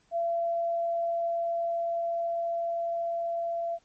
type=tone with level ramp; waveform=sine; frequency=678 Hz; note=E5; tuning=49 cents sharp; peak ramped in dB=-25 to -28 dBFS; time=0.11-3.79 s; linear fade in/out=50 ms; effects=pink hiss -67 dBFS RMS until 3.84 s + MP3 32 kbps